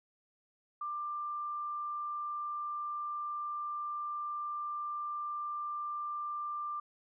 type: tone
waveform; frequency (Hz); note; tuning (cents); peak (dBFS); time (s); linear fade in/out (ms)
sine; 1187; D6; +18; -35; 0.81-6.8; 5
effects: none